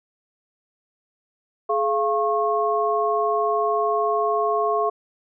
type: tone cluster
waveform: sine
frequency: 423.4 / 690 / 1090 Hz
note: G#4 / F5 / C#6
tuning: +33 / -21 / -29 cents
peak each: -23 dBFS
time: 1.69-4.9 s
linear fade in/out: 10 ms
effects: none